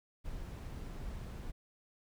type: noise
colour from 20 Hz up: brown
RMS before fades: -43 dBFS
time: 0.24-1.52 s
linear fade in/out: 20 ms
effects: none